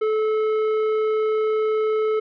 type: tone with tanh clipping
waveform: sine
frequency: 433.6 Hz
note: A4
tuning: 25 cents flat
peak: -20 dBFS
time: 0.01-2.2 s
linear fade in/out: 10 ms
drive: 10 dB
effects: none